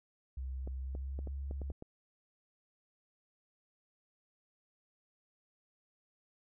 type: tone with pitch glide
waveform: sine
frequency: 65.3 to 68.82 Hz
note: C2 to C#2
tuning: -3 to -12 cents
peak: -37 dBFS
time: 0.37-1.72 s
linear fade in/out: 5 ms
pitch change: +91 cents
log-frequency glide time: 0.78-1.28 s
type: clicks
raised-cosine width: 2 ms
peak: -32 dBFS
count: 8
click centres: 0.675 / 0.951 / 1.19 / 1.273 / 1.511 / 1.617 / 1.702 / 1.824 s
effects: none